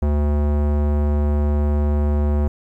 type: tone with low-pass filter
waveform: square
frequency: 73.42 Hz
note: D2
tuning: in tune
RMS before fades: -18 dBFS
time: 0.02-2.48 s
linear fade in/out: 5 ms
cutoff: 810 Hz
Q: 0.74
effects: 9-bit